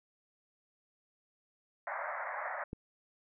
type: band-pass noise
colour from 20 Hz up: pink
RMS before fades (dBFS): -39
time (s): 1.87-2.64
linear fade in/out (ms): 2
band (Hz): 560 to 2100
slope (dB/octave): 96
type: click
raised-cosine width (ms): 3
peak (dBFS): -27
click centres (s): 2.731
effects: none

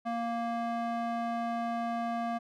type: tone with band-pass filter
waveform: square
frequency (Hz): 233.1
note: A#3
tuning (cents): 0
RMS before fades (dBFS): -33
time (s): 0.05-2.39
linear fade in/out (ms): 20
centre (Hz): 760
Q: 1.3
effects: none

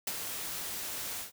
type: noise with ADSR envelope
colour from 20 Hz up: white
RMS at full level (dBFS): -32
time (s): 0.07-1.32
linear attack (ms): 4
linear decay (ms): 38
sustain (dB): -6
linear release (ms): 130
effects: none

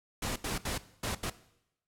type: noise bursts at uneven times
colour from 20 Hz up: pink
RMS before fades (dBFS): -34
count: 5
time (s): 0.22-0.36 / 0.44-0.58 / 0.65-0.78 / 1.03-1.15 / 1.23-1.3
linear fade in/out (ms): 5
effects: noise-tail reverb RT60 0.8 s tail -17 dB re dry + low-pass 12000 Hz 12 dB/octave

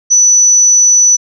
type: tone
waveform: sine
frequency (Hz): 5960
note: F#8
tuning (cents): +12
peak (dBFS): -4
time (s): 0.1-1.17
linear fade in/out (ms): 20
effects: none

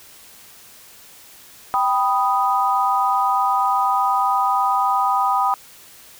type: chord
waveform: sine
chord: G augmented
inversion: none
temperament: equal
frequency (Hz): 784 / 987.8 / 1244.5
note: G5 / B5 / D#6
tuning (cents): 0 / 0 / 0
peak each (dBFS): -20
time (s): 1.74-5.54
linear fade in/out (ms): 0
effects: white hiss -45 dBFS RMS until 6.19 s

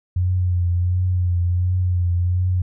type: tone with vibrato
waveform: sine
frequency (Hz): 89.5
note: F2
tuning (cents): +43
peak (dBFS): -16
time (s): 0.16-2.62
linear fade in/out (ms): 5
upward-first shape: triangle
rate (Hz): 1.4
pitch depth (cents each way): 45
effects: none

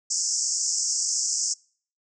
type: band-pass noise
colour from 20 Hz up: white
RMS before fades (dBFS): -26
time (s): 0.1-1.54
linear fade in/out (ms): 10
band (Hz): 5100 to 7800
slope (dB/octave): 96
effects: noise-tail reverb RT60 0.5 s tail -26 dB re dry

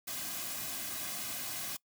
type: noise with comb filter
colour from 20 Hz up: white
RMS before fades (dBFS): -39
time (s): 0.07-1.77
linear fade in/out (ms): 10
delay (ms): 2.2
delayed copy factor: -0.65
effects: noise-tail reverb RT60 0.1 s tail -23 dB re dry

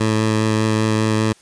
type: tone with vibrato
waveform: 15% pulse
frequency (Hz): 109.2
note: A2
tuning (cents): -13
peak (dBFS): -9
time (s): 0-1.33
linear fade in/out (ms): 10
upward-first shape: sine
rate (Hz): 5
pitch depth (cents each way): 11
effects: white hiss -51 dBFS RMS until 1.41 s + resampled to 22050 Hz

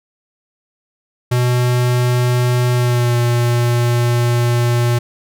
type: tone with pitch glide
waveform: square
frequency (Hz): 123.47 to 120.02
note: B2 to B2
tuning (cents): 0 to -49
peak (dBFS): -13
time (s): 1.31-4.99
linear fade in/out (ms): 10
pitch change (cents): -49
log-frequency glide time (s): 2.73-3.17
effects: none

